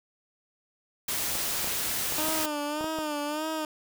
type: noise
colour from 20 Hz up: white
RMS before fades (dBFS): -30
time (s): 1.08-2.46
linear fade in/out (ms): 5
type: clicks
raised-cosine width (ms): 1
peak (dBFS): -22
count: 8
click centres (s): 1.354 / 1.644 / 1.674 / 2.123 / 2.285 / 2.81 / 2.843 / 2.987
type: tone with vibrato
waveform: 15% pulse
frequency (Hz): 304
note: D#4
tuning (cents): -40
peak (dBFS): -23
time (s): 2.18-3.65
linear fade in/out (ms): 2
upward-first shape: sine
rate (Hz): 1.7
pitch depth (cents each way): 76
effects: none